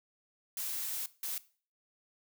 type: noise bursts at uneven times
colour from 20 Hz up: blue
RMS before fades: -37 dBFS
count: 2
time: 0.57-1.06 / 1.23-1.38 s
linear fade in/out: 2 ms
effects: noise-tail reverb RT60 0.4 s tail -18 dB re dry